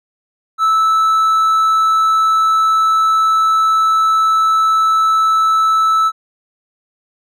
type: tone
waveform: triangle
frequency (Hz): 1311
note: E6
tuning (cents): -10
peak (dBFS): -8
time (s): 0.58-6.12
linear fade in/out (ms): 50
effects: none